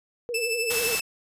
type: tone with vibrato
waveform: sine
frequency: 466.2 Hz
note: A#4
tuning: in tune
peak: -28 dBFS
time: 0.29-0.95 s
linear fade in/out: 0 ms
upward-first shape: triangle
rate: 12 Hz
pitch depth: 96 cents each way
type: tone with tremolo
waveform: sawtooth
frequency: 2637 Hz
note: E7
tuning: in tune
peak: -20 dBFS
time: 0.34-1.01 s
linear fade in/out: 5 ms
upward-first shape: triangle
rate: 12 Hz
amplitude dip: 65%
type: noise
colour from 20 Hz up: white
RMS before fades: -28 dBFS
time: 0.7-1 s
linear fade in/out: 5 ms
effects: resampled to 32000 Hz